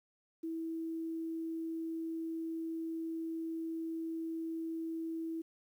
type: tone with quantisation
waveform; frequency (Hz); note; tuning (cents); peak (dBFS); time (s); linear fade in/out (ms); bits
sine; 326.5; E4; -17; -36; 0.43-5.42; 10; 11
effects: none